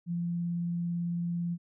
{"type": "tone with vibrato", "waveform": "sine", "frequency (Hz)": 172.1, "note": "F3", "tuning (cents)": -25, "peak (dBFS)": -29, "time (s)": [0.06, 1.58], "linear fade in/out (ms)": 50, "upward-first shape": "triangle", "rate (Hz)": 18, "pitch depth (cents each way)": 9, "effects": []}